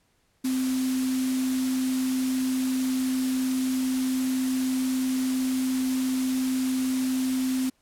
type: tone in noise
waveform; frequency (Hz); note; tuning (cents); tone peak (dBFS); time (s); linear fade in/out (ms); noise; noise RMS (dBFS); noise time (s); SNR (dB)
sine; 259; C4; -17; -23; 0.44-7.7; 10; white; -36; 0.44-7.7; +10
effects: pink hiss -68 dBFS RMS until 7.81 s + low-pass 12000 Hz 12 dB/octave